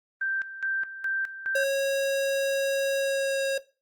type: tone with tremolo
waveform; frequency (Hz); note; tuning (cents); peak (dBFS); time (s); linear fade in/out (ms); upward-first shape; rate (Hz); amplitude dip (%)
sine; 1568; G6; 0; -25; 0.21-1.64; 5; square; 2.4; 75
type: tone with pitch glide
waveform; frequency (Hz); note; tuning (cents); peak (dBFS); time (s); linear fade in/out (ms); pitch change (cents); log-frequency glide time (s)
square; 548 to 544.2; C#5 to C#5; -20 to -32; -24; 1.55-3.58; 5; -12; 2.99-3.43
effects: noise-tail reverb RT60 0.3 s tail -17 dB re dry + Opus 24 kbps